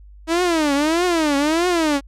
sawtooth tone with vibrato, 317.5 Hz, D#4, 35 cents sharp, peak -12 dBFS, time 0.27-2.01 s, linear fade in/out 50 ms, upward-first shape triangle, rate 1.6 Hz, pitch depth 250 cents each way, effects added 50 Hz sine -40 dBFS peak until 2.07 s + low-pass 9000 Hz 12 dB/octave

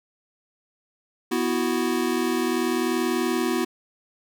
square chord, B suspended fourth, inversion none, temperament equal, 246.9 / 329.6 / 370 Hz, B3 / E4 / F#4, 0 / 0 / 0 cents, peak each -27 dBFS, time 1.31-3.65 s, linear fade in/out 10 ms, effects none

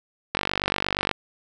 click train, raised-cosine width 0.3 ms, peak -6 dBFS, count 38, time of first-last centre 0.35-1.113 s, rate 48.5 Hz, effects none

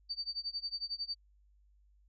sine tone with tremolo, 4605 Hz, D8, 35 cents flat, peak -33 dBFS, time 0.09-1.15 s, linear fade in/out 20 ms, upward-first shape sine, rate 11 Hz, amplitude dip 95%, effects added 50 Hz sine -63 dBFS peak until 2.08 s

